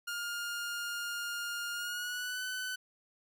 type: tone with pitch glide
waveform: sawtooth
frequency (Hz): 1413 to 1505.7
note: F6 to F#6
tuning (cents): +20 to +30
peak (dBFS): -32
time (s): 0.07-2.76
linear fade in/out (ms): 10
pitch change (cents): +110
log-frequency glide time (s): 1.73-2.43
effects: none